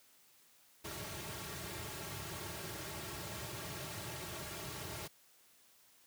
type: noise with comb filter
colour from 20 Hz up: pink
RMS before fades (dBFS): -44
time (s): 0.84-5.08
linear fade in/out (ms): 10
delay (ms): 4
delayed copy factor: -0.7
effects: white hiss -66 dBFS RMS until 6.06 s + high-pass 80 Hz 12 dB/octave